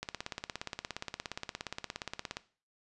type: click train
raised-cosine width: 0.2 ms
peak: -19 dBFS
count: 41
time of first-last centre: 0.03-2.369 s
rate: 17.1 Hz
effects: noise-tail reverb RT60 0.4 s tail -17 dB re dry + resampled to 24000 Hz